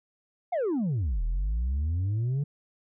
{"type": "exponential two-way sweep", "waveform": "sine", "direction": "down then up", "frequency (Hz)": [754, 38.81, 147.8], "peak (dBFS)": -22, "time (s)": [0.52, 2.44], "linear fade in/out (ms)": 10, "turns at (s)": 1.23, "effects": ["tanh soft clip ceiling -24 dBFS"]}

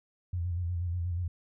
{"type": "tone with vibrato", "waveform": "sine", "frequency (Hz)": 87.31, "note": "F2", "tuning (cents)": 0, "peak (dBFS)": -29, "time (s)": [0.33, 1.28], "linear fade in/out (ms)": 5, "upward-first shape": "square", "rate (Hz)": 8.3, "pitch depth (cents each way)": 49, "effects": []}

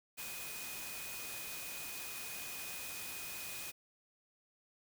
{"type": "tone in noise", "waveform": "sine", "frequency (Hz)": 2489, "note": "D#7", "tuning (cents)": 0, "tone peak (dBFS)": -49, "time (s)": [0.17, 3.72], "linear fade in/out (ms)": 20, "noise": "white", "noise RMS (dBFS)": -45, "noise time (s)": [0.17, 3.72], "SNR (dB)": -7, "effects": []}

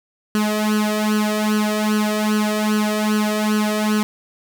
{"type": "tone with flanger", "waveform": "sawtooth", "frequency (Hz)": 212.6, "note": "G#3", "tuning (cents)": 41, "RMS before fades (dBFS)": -19, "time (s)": [0.35, 4.03], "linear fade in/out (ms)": 0, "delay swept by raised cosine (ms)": [0.67, 1.67], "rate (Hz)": 2.5, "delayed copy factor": 0.9, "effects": []}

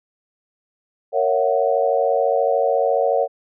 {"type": "chord", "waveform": "sine", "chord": "F# dominant seventh", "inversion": "first", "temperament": "just", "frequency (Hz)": [462.5, 555, 666, 740], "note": ["A#4", "C#5", "E5", "F#5"], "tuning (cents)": [-14, 2, 18, 0], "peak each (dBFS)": [-21, -19, -23, -22], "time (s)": [1.12, 3.28], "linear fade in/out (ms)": 50, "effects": []}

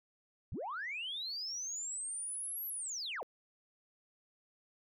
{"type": "linear two-way sweep", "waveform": "sine", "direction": "up then down", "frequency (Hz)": [49, 11840, 377.8], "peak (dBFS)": -37, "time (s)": [0.52, 3.23], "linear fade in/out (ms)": 0, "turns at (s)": 2.67, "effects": ["tanh soft clip ceiling -33 dBFS"]}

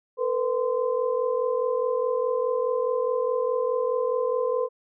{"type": "tone cluster", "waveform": "sine", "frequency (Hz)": [457.2, 502, 1035], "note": ["A#4", "B4", "C6"], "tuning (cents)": [-34, 28, -19], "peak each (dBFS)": [-27, -24, -32], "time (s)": [0.17, 4.69], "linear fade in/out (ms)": 50, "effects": []}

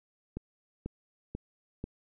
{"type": "click train", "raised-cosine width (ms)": 3, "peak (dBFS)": -23, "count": 4, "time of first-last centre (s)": [0.37, 1.841], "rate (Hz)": 2.04, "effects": []}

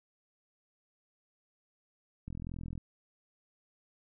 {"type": "click train", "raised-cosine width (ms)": 5, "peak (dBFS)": -29, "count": 22, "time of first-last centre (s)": [2.28, 2.778], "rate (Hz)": 42.2, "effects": []}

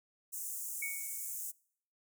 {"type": "high-pass noise", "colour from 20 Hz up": "pink", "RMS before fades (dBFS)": -41, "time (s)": [0.32, 1.52], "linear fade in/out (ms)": 20, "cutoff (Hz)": 6800, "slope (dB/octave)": 48}
{"type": "tone with exponential decay", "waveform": "triangle", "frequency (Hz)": 2231, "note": "C#7", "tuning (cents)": 11, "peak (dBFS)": -33, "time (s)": [0.82, 1.38], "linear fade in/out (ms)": 5, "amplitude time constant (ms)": 120}
{"effects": ["noise-tail reverb RT60 0.6 s tail -24 dB re dry"]}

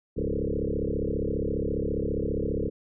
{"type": "tone with frequency modulation", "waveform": "sine", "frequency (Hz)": 251.4, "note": "B3", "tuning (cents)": 31, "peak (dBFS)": -25, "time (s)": [0.16, 2.7], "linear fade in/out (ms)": 20, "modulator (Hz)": 34.8, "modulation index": 6.9, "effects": []}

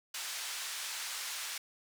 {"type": "band-pass noise", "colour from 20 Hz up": "white", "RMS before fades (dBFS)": -40, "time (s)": [0.14, 1.58], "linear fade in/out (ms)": 5, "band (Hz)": [1100, 7700], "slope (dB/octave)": 12, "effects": []}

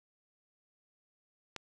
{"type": "click", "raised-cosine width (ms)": 0.2, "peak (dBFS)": -22, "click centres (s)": 1.563, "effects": []}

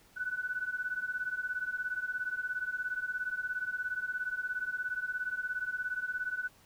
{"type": "beating tone pair", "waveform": "sine", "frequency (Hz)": [1480, 1497], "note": ["F#6", "F#6"], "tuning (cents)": [0, 20], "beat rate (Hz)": 17, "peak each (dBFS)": [-37, -35], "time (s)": [0.16, 6.49], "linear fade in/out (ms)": 20, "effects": ["pink hiss -62 dBFS RMS until 6.65 s"]}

